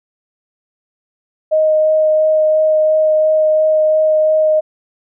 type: tone with vibrato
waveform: sine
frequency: 622.3 Hz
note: D#5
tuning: in tune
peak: -9 dBFS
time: 1.51-4.61 s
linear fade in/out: 20 ms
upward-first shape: sine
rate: 2.9 Hz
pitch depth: 8 cents each way
effects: none